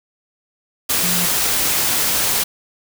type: tone in noise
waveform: sine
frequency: 177.7 Hz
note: F3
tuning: 30 cents sharp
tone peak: -24 dBFS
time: 1.03-1.26 s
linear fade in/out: 10 ms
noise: white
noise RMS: -18 dBFS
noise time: 0.89-2.44 s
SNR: -9 dB
effects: none